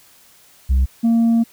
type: tone pair in turn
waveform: sine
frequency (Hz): 65.41 / 230.3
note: C2 / A#3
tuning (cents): 0 / -21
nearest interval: octave + minor seventh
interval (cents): 2179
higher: second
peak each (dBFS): -9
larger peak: neither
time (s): 0.69-0.86 / 1.03-1.44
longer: second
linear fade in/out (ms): 20
effects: tanh soft clip ceiling -11 dBFS + white hiss -50 dBFS RMS until 1.52 s